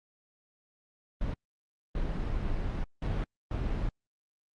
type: noise bursts at uneven times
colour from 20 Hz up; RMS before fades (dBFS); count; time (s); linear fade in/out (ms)
brown; -31; 4; 1.21-1.34 / 1.95-2.84 / 3.02-3.24 / 3.51-3.89; 2
effects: low-pass 4000 Hz 12 dB/octave + Opus 32 kbps